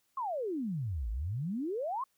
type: exponential two-way sweep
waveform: sine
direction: down then up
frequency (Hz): 1118 to 51.2 to 1118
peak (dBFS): -32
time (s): 0.17-2.04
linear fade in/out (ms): 5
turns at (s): 1.1
effects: white hiss -75 dBFS RMS until 2.17 s